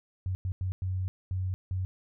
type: tone bursts at uneven times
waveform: sine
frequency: 93.1 Hz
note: F#2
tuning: 11 cents sharp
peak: -28 dBFS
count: 6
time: 0.26-0.35 / 0.45-0.52 / 0.61-0.72 / 0.82-1.08 / 1.31-1.54 / 1.71-1.85 s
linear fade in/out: 0 ms
effects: none